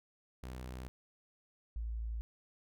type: tone pair in turn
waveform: sawtooth / sine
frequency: 63.1 / 56.09 Hz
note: B1 / A1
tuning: +38 / +34 cents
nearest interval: major second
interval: 204 cents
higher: first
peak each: -39 / -36 dBFS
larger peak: second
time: 0.43-0.88 / 1.76-2.21 s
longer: neither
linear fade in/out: 0 ms
effects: none